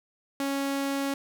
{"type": "tone", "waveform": "sawtooth", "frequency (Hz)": 276.5, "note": "C#4", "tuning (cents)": -4, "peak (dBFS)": -23, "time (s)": [0.4, 1.14], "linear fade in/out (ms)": 2, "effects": []}